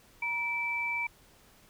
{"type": "tone pair together", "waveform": "sine", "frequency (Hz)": [947, 2322], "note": ["A#5", "D7"], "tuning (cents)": [27, -20], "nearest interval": "octave + major third", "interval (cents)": 1553, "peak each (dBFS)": [-37, -30], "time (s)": [0.22, 1.07], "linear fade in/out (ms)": 5, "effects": ["pink hiss -60 dBFS RMS until 1.69 s"]}